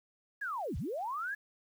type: linear two-way sweep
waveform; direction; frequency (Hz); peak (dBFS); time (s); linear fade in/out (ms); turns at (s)
sine; down then up; 1720 to 51.91 to 1720; -34; 0.41-1.35; 10; 0.77
effects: 10-bit